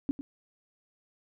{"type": "tone with echo", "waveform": "sine", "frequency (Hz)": 277.2, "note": "C#4", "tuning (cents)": 0, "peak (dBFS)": -24, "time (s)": [0.09, 0.11], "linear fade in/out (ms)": 0, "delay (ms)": 100, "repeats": 1, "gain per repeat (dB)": -12, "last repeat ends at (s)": 0.21, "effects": []}